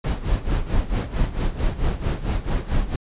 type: noise with tremolo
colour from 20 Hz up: brown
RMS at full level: -19 dBFS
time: 0.04-2.96 s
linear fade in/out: 5 ms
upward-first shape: sine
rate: 4.5 Hz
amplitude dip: 80%
effects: resampled to 8000 Hz